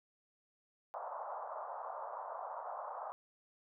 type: band-pass noise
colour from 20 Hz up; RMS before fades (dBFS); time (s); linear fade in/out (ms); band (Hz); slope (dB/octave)
pink; -44; 0.94-3.12; 0; 590 to 1200; 48
effects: none